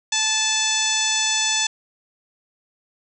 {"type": "harmonic tone", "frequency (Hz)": 873, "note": "A5", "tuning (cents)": -14, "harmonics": [1, 2, 3, 4, 5, 6, 7, 8, 9], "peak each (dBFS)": [-30, -29, -27, -24, -30, -29, -25, -28, -29], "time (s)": [0.12, 1.67], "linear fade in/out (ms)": 5, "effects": []}